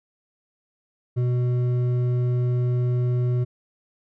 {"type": "tone with hard clipping", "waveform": "sine", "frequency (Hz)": 123.47, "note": "B2", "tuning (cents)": 0, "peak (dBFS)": -21, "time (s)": [1.16, 3.45], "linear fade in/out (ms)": 20, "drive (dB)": 7, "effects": []}